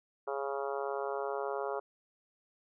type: harmonic tone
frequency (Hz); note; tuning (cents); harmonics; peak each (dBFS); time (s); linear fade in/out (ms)
138.59; C#3; 0; 3 / 4 / 5 / 6 / 7 / 8 / 9 / 10; -37 / -39 / -41 / -43 / -44 / -45 / -46 / -47; 0.27-1.8; 10
effects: none